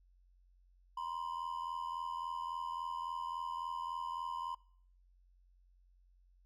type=ring-modulated tone; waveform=triangle; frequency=997 Hz; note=B5; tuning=16 cents sharp; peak=-33 dBFS; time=0.97-4.55 s; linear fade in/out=5 ms; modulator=41.8 Hz; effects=noise-tail reverb RT60 0.6 s tail -23 dB re dry + added 45 Hz sine -64 dBFS peak until 6.45 s